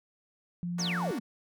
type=tone; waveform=sine; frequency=174.61 Hz; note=F3; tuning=in tune; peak=-31 dBFS; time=0.63-1.11 s; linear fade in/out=0 ms
type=chord; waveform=10% pulse; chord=Bb augmented; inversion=none; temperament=equal; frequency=233.1 / 293.7 / 370 Hz; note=Bb3 / D4 / F#4; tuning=0 / 0 / 0 cents; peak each=-36 dBFS; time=0.78-1.19 s; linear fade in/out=5 ms
type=exponential sweep; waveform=sine; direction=down; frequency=6940 to 195.2 Hz; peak=-31 dBFS; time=0.79-1.2 s; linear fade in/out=10 ms
effects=none